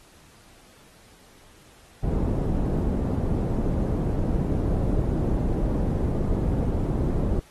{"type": "low-pass noise", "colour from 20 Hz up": "pink", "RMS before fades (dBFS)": -24, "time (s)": [2.03, 7.4], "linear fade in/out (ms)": 10, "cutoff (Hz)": 380, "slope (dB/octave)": 12, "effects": ["pink hiss -54 dBFS RMS until 7.5 s", "AAC 32 kbps"]}